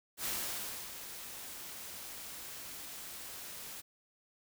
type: noise with ADSR envelope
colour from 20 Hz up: white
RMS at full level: -36 dBFS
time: 0.17-3.82 s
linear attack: 83 ms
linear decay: 630 ms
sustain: -10 dB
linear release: 22 ms
effects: none